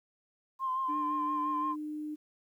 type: tone with vibrato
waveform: sine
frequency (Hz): 1046.5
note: C6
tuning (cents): 0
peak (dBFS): -29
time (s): 0.59-1.76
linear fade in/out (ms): 50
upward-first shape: sine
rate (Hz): 5.8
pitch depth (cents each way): 34
type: tone with pitch glide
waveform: sine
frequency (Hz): 298.7 to 302.7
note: D4 to D#4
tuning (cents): +29 to -48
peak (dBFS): -35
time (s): 0.88-2.16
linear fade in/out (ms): 20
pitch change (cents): +23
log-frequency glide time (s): 1.5-1.71
effects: tanh soft clip ceiling -22 dBFS + 11-bit